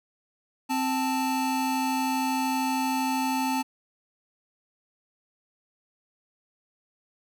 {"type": "tone pair together", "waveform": "square", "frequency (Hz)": [262.4, 880], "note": ["C4", "A5"], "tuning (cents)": [5, 0], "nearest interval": "octave + major sixth", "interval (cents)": 2095, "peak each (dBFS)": -28, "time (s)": [0.69, 3.63], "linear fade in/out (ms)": 20, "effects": []}